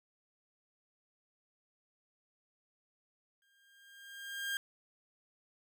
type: tone with exponential growth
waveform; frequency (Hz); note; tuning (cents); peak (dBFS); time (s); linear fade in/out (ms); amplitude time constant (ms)
30% pulse; 1606; G6; +41; -30; 3.42-4.57; 1; 250
effects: none